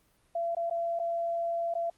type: tone with dropouts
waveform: sine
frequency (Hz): 678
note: E5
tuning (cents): +49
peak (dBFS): -28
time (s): 0.35-1.9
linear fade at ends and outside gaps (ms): 5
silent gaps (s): 0.55-0.567 / 0.699-0.709 / 0.991-0.997 / 1.74-1.751
effects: pink hiss -68 dBFS RMS until 1.97 s + Opus 32 kbps